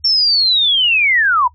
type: linear sweep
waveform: sine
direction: down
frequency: 5480 to 932.3 Hz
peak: -10 dBFS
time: 0.04-1.48 s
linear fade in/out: 10 ms
effects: noise-tail reverb RT60 0.1 s tail -22 dB re dry + added 77 Hz sine -45 dBFS peak until 1.54 s